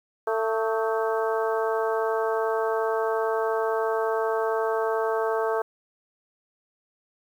harmonic tone with a mistuned harmonic, 222.8 Hz, A3, 22 cents sharp, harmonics 2 / 3 / 4 / 5 / 6 / 7, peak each -25 / -29 / -31 / -33 / -35 / -36 dBFS, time 0.27-5.62 s, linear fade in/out 5 ms, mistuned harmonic 6, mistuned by -56 cents, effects 9-bit

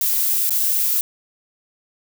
violet noise with dropouts, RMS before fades -19 dBFS, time 0.01-1.01 s, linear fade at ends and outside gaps 1 ms, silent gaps 0.495-0.506 s, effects none

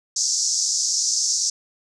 white band-pass noise, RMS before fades -22 dBFS, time 0.16-1.5 s, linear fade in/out 5 ms, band 5100 to 6900 Hz, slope 48 dB/octave, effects none

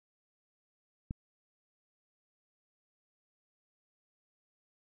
click, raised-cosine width 5 ms, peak -24 dBFS, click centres 1.109 s, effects none

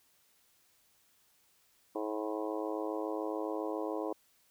harmonic tone with a mistuned harmonic, 107.2 Hz, A2, 45 cents flat, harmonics 3 / 4 / 5 / 6 / 7 / 8 / 9 / 10, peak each -38 / -39 / -40 / -44 / -45 / -49 / -45 / -50 dBFS, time 1.95-4.13 s, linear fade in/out 5 ms, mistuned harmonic 9, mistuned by +38 cents, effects white hiss -69 dBFS RMS until 4.5 s

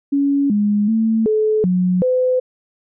sine tone with pitch steps, 280.8 / 206.9 / 222.9 / 431.6 / 181.7 / 508 Hz, C#4 / G#3 / A3 / A4 / F#3 / B4, +22 / -6 / +23 / -33 / -31 / +49 cents, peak -13 dBFS, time 0.12-2.4 s, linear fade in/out 10 ms, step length 380 ms, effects none

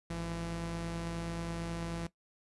sawtooth tone pair together, 52.98 / 168.2 Hz, G#1 / E3, +35 / +35 cents, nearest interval octave + minor sixth, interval 2000 cents, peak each -38 / -33 dBFS, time 0.1-2.07 s, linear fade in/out 5 ms, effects noise-tail reverb RT60 0.1 s tail -17 dB re dry + resampled to 24000 Hz

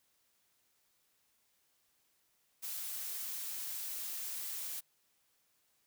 blue noise, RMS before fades -41 dBFS, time 2.62-4.81 s, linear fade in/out 20 ms, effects white hiss -75 dBFS RMS until 5.86 s

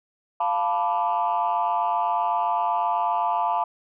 sine chord, B half-diminished seventh, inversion second, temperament equal, 698.5 / 880 / 987.8 / 1174.7 Hz, F5 / A5 / B5 / D6, 0 / 0 / 0 / 0 cents, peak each -25 / -24 / -25 / -29 dBFS, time 0.4-3.64 s, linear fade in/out 5 ms, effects tanh soft clip ceiling -14 dBFS

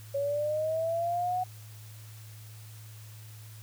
sine linear sweep, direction up, 554 to 740 Hz, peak -27 dBFS, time 0.14-1.44 s, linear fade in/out 10 ms, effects added 108 Hz sine -45 dBFS peak until 3.62 s + white hiss -54 dBFS RMS until 3.62 s

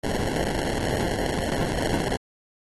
white noise with sample-and-hold, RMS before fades -26 dBFS, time 0.03-2.17 s, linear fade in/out 10 ms, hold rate 1225 Hz, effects AAC 32 kbps

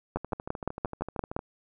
two click trains, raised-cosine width 1 ms, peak -22 / -14 dBFS, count 17 / 8, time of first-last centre 0.17-1.391 / 0.16-1.365 s, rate 13.1 / 5.81 Hz, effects none

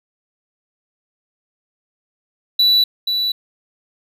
triangle tone with echo, 3951 Hz, B7, in tune, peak -9 dBFS, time 2.59-2.84 s, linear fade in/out 5 ms, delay 480 ms, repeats 1, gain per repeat -6 dB, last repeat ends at 3.32 s, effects none

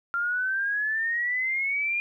sine exponential sweep, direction up, 1381 to 2429 Hz, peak -24 dBFS, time 0.14-2 s, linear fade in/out 0 ms, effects 11-bit

